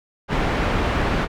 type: low-pass noise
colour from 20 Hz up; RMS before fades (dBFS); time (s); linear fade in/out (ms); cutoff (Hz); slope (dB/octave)
pink; -21; 0.28-1.28; 50; 2200; 12
effects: none